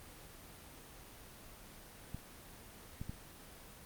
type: clicks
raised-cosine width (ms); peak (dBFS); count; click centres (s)
5; -29; 3; 2.146 / 3.015 / 3.095
effects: pink hiss -54 dBFS RMS until 3.85 s + Opus 24 kbps